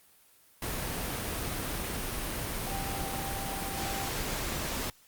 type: tone in noise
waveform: sine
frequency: 784 Hz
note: G5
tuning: in tune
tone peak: -38 dBFS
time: 2.67-4.09 s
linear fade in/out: 2 ms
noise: pink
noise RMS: -34 dBFS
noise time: 0.62-4.9 s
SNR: -7 dB
effects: white hiss -61 dBFS RMS until 5.07 s + Opus 32 kbps